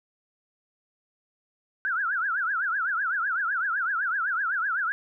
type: tone with vibrato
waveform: sine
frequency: 1480 Hz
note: F#6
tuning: in tune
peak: -24 dBFS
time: 1.85-4.92 s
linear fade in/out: 0 ms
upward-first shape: triangle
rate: 7.9 Hz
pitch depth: 250 cents each way
effects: none